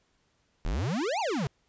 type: exponential two-way sweep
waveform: square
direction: up then down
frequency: 34.65 to 958 to 123.4 Hz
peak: -28 dBFS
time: 0.65-1.47 s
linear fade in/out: 0 ms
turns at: 1.2 s
effects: pink hiss -71 dBFS RMS until 1.68 s + resampled to 16000 Hz